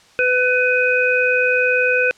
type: harmonic tone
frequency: 501 Hz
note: B4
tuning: 25 cents sharp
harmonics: 1 / 3 / 5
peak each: -18 / -18 / -18 dBFS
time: 0.19-2.11 s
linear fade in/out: 0 ms
effects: white hiss -50 dBFS RMS until 2.17 s + low-pass 6000 Hz 12 dB/octave